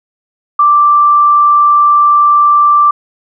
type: tone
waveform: sine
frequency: 1174.7 Hz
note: D6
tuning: in tune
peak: -4 dBFS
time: 0.59-2.91 s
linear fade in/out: 5 ms
effects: none